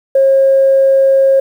sine tone, 540 Hz, C#5, 45 cents flat, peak -5 dBFS, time 0.15-1.4 s, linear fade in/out 5 ms, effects tanh soft clip ceiling -1 dBFS + 7-bit

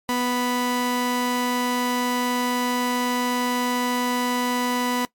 sawtooth tone pair together, 246.9 / 493.8 Hz, B3 / B4, 0 / 0 cents, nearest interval octave, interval 1200 cents, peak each -19 dBFS, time 0.09-5.05 s, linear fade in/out 0 ms, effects noise-tail reverb RT60 0.1 s tail -19 dB re dry + MP3 96 kbps

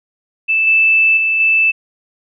sine tone with level steps, 2637 Hz, E7, in tune, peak -11 / -8 / -12 / -9 dBFS, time 0.48-1.72 s, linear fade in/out 20 ms, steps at 0.67 / 1.17 / 1.4 s, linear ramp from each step 2 ms, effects none

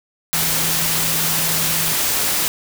sine tone in noise, 162.2 Hz, E3, 28 cents flat, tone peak -29 dBFS, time 0.33-1.93 s, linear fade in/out 0 ms, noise white, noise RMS -19 dBFS, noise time 0.33-2.48 s, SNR -13 dB, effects none

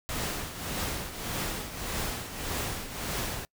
pink noise with tremolo, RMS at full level -31 dBFS, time 0.09-3.45 s, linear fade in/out 0 ms, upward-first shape triangle, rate 1.7 Hz, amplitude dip 70%, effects noise-tail reverb RT60 0.1 s tail -26 dB re dry

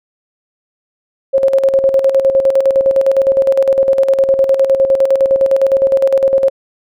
sine tone with tremolo, 540 Hz, C#5, 45 cents flat, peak -6 dBFS, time 1.33-6.5 s, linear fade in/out 20 ms, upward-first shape square, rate 9.8 Hz, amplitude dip 60%, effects none

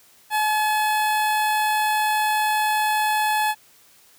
sawtooth tone with notch filter, 855 Hz, A5, 50 cents flat, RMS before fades -21 dBFS, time 0.3-3.55 s, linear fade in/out 50 ms, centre 5900 Hz, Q 1.3, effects white hiss -54 dBFS RMS until 4.18 s + high-pass 60 Hz 12 dB/octave

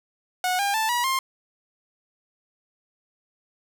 sawtooth tone with pitch steps, 732 / 802.9 / 880.6 / 965.9 / 1059.4 Hz, F#5 / G5 / A5 / B5 / C6, -19 / +41 / +1 / -39 / +21 cents, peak -18 dBFS, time 0.44-1.19 s, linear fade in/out 2 ms, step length 150 ms, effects none

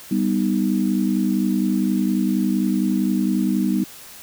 sine chord, G augmented, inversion none, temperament equal, 196 / 246.9 / 311.1 Hz, G3 / B3 / D#4, 0 / 0 / 0 cents, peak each -20 / -22 / -23 dBFS, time 0.11-3.84 s, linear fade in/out 5 ms, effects white hiss -41 dBFS RMS until 4.22 s

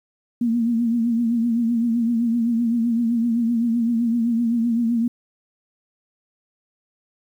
sine tone with vibrato, 233.1 Hz, A#3, in tune, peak -17 dBFS, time 0.41-5.08 s, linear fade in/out 5 ms, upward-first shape triangle, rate 7.8 Hz, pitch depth 74 cents each way, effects 9-bit

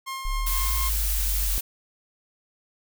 sawtooth tone with tremolo, 1066 Hz, C6, 32 cents sharp, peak -26 dBFS, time 0.06-0.9 s, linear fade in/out 20 ms, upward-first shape triangle, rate 4.1 Hz, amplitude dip 40%
sine exponential two-way sweep, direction up then down, 32.52 to 54.6 to 45.45 Hz, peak -24 dBFS, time 0.25-1.58 s, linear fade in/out 0 ms, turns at 0.74 s
blue noise, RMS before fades -28 dBFS, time 0.46-1.61 s, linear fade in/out 10 ms
effects none

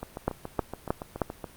two click trains, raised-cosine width 1 ms, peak -10 / -20 dBFS, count 4 / 11, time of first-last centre 0.28-1.218 / 0.03-1.442 s, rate 3.2 / 7.08 Hz, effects pink hiss -52 dBFS RMS until 1.56 s + Opus 32 kbps

